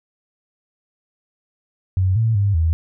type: tone with pitch steps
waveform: sine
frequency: 93.6 / 112.8 / 100.7 / 81.2 Hz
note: F#2 / A2 / G2 / E2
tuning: +20 / +44 / +47 / -26 cents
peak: -14 dBFS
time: 1.97-2.73 s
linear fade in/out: 0 ms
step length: 190 ms
effects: none